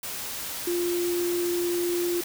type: tone in noise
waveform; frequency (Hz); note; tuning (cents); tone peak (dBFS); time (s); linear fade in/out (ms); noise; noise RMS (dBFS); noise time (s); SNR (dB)
sine; 349.2; F4; 0; -24; 0.67-2.21; 5; white; -34; 0.03-2.24; +7
effects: none